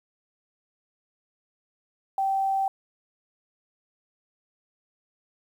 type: tone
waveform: sine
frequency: 777 Hz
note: G5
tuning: 16 cents flat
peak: -22 dBFS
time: 2.18-2.68 s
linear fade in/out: 2 ms
effects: 9-bit